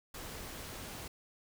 pink noise, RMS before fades -45 dBFS, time 0.14-1.08 s, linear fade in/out 5 ms, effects none

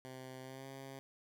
10% pulse tone with pitch glide, 130 to 134.97 Hz, C3 to C#3, -11 to -46 cents, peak -39 dBFS, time 0.05-0.99 s, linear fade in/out 0 ms, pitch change +65 cents, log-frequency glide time 0.42-0.67 s, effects none

